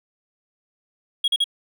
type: tone bursts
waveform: triangle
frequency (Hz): 3303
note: G#7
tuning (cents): -10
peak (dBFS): -15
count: 3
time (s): 1.24-1.442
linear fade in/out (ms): 5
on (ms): 40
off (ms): 41
effects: none